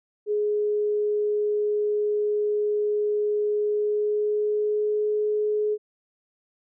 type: tone with pitch glide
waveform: sine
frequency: 418.4 to 422.5 Hz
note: G#4 to G#4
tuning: +13 to +30 cents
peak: -21 dBFS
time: 0.26-5.78 s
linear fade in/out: 50 ms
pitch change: +17 cents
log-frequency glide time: 3.6-5.11 s
effects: none